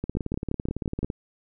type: two click trains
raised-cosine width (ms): 3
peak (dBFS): -16 / -14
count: 20 / 6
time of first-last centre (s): 0.04-1.101 / 0.17-1.031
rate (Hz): 17.9 / 5.81
effects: none